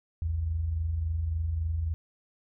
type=tone pair together; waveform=sine; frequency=58.44 / 82 Hz; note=A#1 / E2; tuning=+5 / -9 cents; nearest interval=tritone; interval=586 cents; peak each=-37 / -27 dBFS; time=0.22-1.94 s; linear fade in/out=0 ms; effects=none